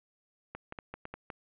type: clicks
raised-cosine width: 0.5 ms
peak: -25 dBFS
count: 7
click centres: 0.55 / 0.724 / 0.788 / 0.94 / 1.054 / 1.14 / 1.302 s
effects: resampled to 8000 Hz + 11-bit